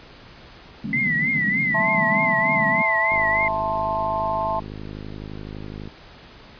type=band-pass noise; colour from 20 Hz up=white; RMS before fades=-28 dBFS; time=0.84-2.82 s; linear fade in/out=5 ms; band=140 to 250 Hz; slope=48 dB/octave
type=tone with vibrato; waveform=sine; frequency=2017 Hz; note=B6; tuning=36 cents sharp; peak=-19 dBFS; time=0.93-3.48 s; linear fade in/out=2 ms; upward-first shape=triangle; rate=3.3 Hz; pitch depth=110 cents each way
type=chord; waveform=sine; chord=A minor; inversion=second; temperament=just; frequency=660 / 880 / 1056 Hz; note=E5 / A5 / C6; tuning=+2 / 0 / +16 cents; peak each=-26 / -24 / -27 dBFS; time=1.74-4.6 s; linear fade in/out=10 ms
type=click train; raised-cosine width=3 ms; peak=-22 dBFS; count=144; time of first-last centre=3.12-5.875 s; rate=51.9 Hz
effects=pink hiss -45 dBFS RMS until 6.59 s + resampled to 11025 Hz